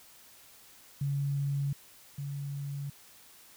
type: tone pair in turn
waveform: sine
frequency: 140.5 / 141.22 Hz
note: C#3 / C#3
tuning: +24 / +33 cents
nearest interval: unison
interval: 9 cents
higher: second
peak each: -28 / -34 dBFS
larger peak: first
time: 1.01-1.73 / 2.18-2.9 s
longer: neither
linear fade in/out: 5 ms
effects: white hiss -56 dBFS RMS until 3.56 s